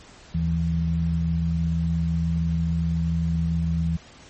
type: tone pair together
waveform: sine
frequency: 77.78 / 164.92 Hz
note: D#2 / E3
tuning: 0 / +1 cents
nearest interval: octave + minor second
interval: 1301 cents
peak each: -25 / -22 dBFS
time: 0.34-3.97 s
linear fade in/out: 10 ms
effects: pink hiss -48 dBFS RMS until 4.29 s + MP3 32 kbps